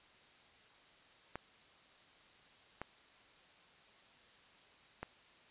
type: clicks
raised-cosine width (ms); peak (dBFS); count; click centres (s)
0.5; -26; 3; 1.356 / 2.816 / 5.03
effects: white hiss -63 dBFS RMS until 5.5 s + resampled to 8000 Hz